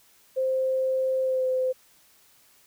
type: tone with pitch glide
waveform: sine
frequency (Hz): 523 to 514.9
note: C5 to C5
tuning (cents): -1 to -28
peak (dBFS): -22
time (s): 0.36-1.73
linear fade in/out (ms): 20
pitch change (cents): -27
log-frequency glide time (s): 1.22-1.46
effects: white hiss -59 dBFS RMS until 2.66 s